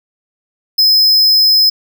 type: tone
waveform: square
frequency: 5100 Hz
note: D#8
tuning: 42 cents sharp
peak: -7 dBFS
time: 0.78-1.7 s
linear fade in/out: 10 ms
effects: none